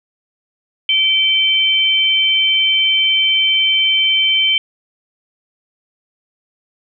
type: tone pair together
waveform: sine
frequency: 2321 / 3095 Hz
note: D7 / G7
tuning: -21 / -23 cents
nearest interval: perfect fourth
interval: 498 cents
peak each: -17 / -12 dBFS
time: 0.89-4.58 s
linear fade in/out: 2 ms
effects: none